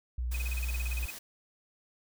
sine tone with vibrato, 60.9 Hz, B1, 24 cents flat, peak -30 dBFS, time 0.18-1.06 s, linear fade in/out 5 ms, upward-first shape sine, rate 8.7 Hz, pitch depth 11 cents each way
white noise, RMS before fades -44 dBFS, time 0.31-1.19 s, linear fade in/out 10 ms
triangle tone bursts, 2514 Hz, D#7, 17 cents sharp, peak -35 dBFS, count 14, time 0.34-1.106 s, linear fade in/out 5 ms, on 25 ms, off 32 ms
effects none

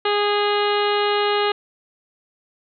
harmonic tone, 412.2 Hz, G#4, 13 cents flat, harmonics 1 / 2 / 3 / 4 / 5 / 6 / 7 / 8 / 9 / 10, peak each -20 / -24 / -25 / -30 / -31 / -34 / -28 / -34 / -33 / -34 dBFS, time 0.05-1.52 s, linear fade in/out 5 ms, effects none

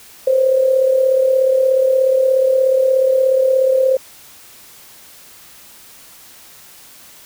sine tone with amplitude modulation, 524 Hz, C5, 2 cents sharp, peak -8 dBFS, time 0.27-3.97 s, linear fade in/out 5 ms, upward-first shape sine, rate 36.8 Hz, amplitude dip 55%, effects white hiss -42 dBFS RMS until 7.25 s

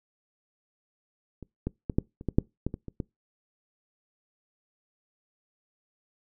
clicks, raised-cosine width 3 ms, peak -28 / -16 / -16 / -9 / -28 / -15 / -6 / -15 / -21 / -25 / -18 dBFS, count 11, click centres 1.427 / 1.67 / 1.898 / 1.985 / 2.211 / 2.287 / 2.385 / 2.666 / 2.741 / 2.883 / 3.002 s, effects noise-tail reverb RT60 0.2 s tail -24 dB re dry

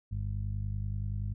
harmonic tone, 50.4 Hz, G1, 49 cents sharp, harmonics 1 / 2 / 3 / 4, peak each -36 / -33 / -46 / -47 dBFS, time 0.11-1.34 s, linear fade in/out 10 ms, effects none

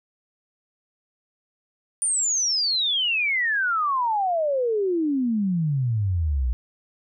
sine exponential sweep, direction down, 9397 to 58 Hz, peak -20 dBFS, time 2.02-6.53 s, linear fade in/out 0 ms, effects none

